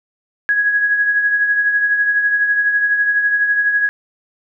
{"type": "tone with tremolo", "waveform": "sine", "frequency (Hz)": 1664, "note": "G#6", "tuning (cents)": 3, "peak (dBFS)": -10, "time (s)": [0.49, 3.89], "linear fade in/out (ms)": 0, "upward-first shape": "triangle", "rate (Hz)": 12, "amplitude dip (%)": 55, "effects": []}